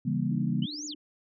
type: chord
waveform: sine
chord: C# diminished seventh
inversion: none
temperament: just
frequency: 138.59 / 166.31 / 199.57 / 239.5 Hz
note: C#3 / E3 / G3 / Bb3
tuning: 0 / +16 / +31 / +47 cents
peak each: -31 dBFS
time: 0.05-0.66 s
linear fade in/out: 10 ms
type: tone with tremolo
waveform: sine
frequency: 297.9 Hz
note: D4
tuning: 25 cents sharp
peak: -37 dBFS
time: 0.31-0.95 s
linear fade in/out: 5 ms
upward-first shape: triangle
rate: 19 Hz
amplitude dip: 65%
type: exponential two-way sweep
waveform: sine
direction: up then down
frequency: 2884 to 7090 to 2884 Hz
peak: -36 dBFS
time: 0.62-0.94 s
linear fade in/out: 5 ms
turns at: 0.86 s
effects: none